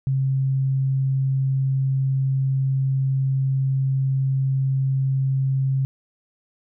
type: tone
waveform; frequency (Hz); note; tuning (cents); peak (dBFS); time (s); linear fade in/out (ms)
sine; 134.1; C3; +43; -18; 0.07-5.85; 0
effects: none